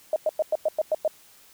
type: tone bursts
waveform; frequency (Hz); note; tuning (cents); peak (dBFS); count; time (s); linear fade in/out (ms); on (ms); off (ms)
sine; 622.3; D#5; 0; -19; 8; 0.13-1.078; 2; 31; 100
effects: white hiss -54 dBFS RMS until 1.53 s